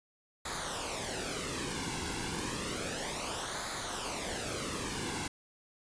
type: noise with flanger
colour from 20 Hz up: pink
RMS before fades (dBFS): -37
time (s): 0.45-5.28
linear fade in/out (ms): 5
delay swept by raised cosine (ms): 0.35 to 1.65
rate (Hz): 0.31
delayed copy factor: -0.65
effects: resampled to 22050 Hz